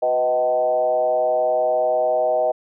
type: tone with frequency modulation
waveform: sine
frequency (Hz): 628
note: D#5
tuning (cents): +16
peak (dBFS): -16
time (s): 0.02-2.52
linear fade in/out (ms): 10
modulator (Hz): 131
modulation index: 0.96
effects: none